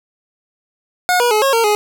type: tone with pitch steps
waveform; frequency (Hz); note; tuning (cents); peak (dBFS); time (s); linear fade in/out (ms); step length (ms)
25% pulse; 723 / 482.9 / 427.2 / 544 / 458.8 / 418.5; F#5 / B4 / G#4 / C#5 / A#4 / G#4; -40 / -39 / +49 / -33 / -28 / +13; -8; 1.09-1.75; 0; 110
effects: none